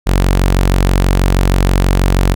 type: tone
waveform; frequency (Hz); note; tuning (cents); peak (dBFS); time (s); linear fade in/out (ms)
sawtooth; 46.25; F#1; 0; -5; 0.06-2.35; 20
effects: none